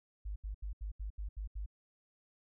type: tone bursts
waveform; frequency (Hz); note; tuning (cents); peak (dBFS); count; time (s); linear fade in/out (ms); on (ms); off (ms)
sine; 50.9; G#1; -34; -37; 8; 0.25-1.662; 10; 110; 76
effects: none